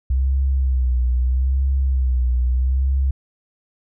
sine tone with vibrato, 64.3 Hz, C2, 30 cents flat, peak -15 dBFS, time 0.1-3.11 s, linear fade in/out 5 ms, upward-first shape sine, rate 0.78 Hz, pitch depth 77 cents each way, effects none

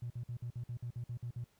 triangle tone bursts, 120 Hz, B2, 49 cents flat, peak -34 dBFS, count 11, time 0.02-1.442 s, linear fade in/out 5 ms, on 82 ms, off 52 ms, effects tanh soft clip ceiling -35 dBFS + pink hiss -72 dBFS RMS until 1.59 s

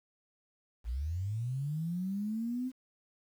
sine linear sweep, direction up, 52.4 to 261.6 Hz, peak -32 dBFS, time 0.84-2.72 s, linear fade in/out 50 ms, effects 10-bit

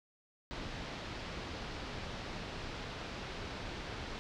pink low-pass noise, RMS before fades -43 dBFS, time 0.51-4.19 s, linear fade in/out 0 ms, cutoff 4900 Hz, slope 24 dB/octave, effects none

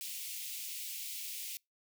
white high-pass noise, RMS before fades -42 dBFS, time 0.01-1.57 s, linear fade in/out 0 ms, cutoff 2200 Hz, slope 48 dB/octave, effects noise-tail reverb RT60 0.2 s tail -26 dB re dry

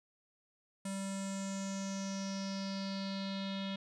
square tone with low-pass filter sweep, 194.8 Hz, G3, 11 cents flat, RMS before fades -39 dBFS, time 0.85-3.76 s, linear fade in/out 5 ms, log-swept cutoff 8900 to 3500 Hz, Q 5.3, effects none

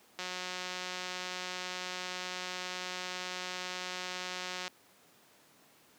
click train, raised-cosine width 0.2 ms, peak -21 dBFS, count 818, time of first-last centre 0.19-4.679 s, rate 182 Hz, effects pink hiss -62 dBFS RMS until 5.98 s + high-pass 200 Hz 12 dB/octave

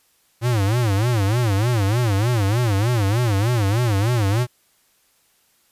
square tone with vibrato, 109.8 Hz, A2, 3 cents flat, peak -17 dBFS, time 0.41-4.47 s, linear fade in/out 50 ms, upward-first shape sine, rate 3.3 Hz, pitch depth 220 cents each way, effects white hiss -61 dBFS RMS until 5.71 s + resampled to 32000 Hz

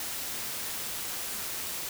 white noise with amplitude modulation, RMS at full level -34 dBFS, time 0-1.89 s, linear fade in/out 2 ms, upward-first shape sine, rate 160 Hz, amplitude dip 30%, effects none

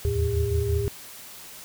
sine tone cluster, 76.8 / 82.6 / 110.4 / 403.7 Hz, D#2 / E2 / A2 / G#4, -22 / +4 / +6 / -49 cents, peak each -27 dBFS, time 0.05-0.88 s, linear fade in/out 0 ms, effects white hiss -43 dBFS RMS until 1.64 s

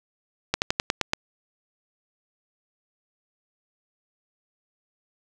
slowing click train, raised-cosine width 0.2 ms, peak -4 dBFS, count 7, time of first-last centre 0.54-1.134 s, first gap 79 ms, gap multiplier 1.09, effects none

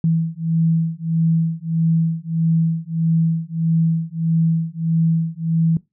sine beating tone pair, 162.9 / 164.5 Hz, E3 / E3, -20 / -3 cents, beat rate 1.6 Hz, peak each -19 dBFS, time 0.04-5.77 s, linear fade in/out 2 ms, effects noise-tail reverb RT60 0.2 s tail -20 dB re dry

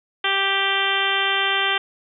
harmonic tone, 392 Hz, G4, in tune, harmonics 1 / 2 / 3 / 4 / 5 / 6 / 7 / 8 / 9, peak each -30 / -28 / -27 / -25 / -26 / -29 / -28 / -24 / -30 dBFS, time 0.24-1.78 s, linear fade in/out 5 ms, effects none

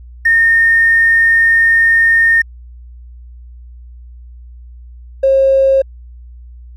triangle tone pair in turn, 1830 / 538.1 Hz, A#6 / C5, -32 / +48 cents, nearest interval octave + major sixth, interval 2120 cents, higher first, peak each -3 dBFS, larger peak neither, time 0.25-2.42 / 5.23-5.82 s, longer first, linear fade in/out 10 ms, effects tanh soft clip ceiling -5 dBFS + added 60 Hz sine -32 dBFS peak until 6.76 s

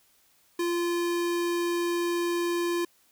square tone, 345.6 Hz, F4, 18 cents flat, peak -26 dBFS, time 0.59-2.85 s, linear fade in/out 5 ms, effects white hiss -64 dBFS RMS until 3.11 s

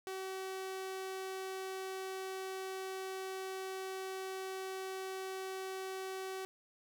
sawtooth tone, 380 Hz, F#4, 46 cents sharp, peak -36 dBFS, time 0.07-6.45 s, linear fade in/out 0 ms, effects none

